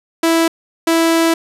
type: tone bursts at uneven times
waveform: sawtooth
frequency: 329.6 Hz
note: E4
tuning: in tune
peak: -7 dBFS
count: 2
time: 0.23-0.48 / 0.87-1.34 s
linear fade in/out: 5 ms
effects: resampled to 32000 Hz + 8-bit